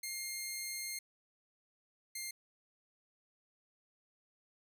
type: tone pair in turn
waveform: 10% pulse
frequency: 2122 / 2110 Hz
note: C7 / C7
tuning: +24 / +14 cents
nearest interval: unison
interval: 10 cents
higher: first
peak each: -30 / -31 dBFS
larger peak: first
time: 0.03-0.99 / 2.15-2.31 s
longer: first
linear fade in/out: 5 ms
effects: none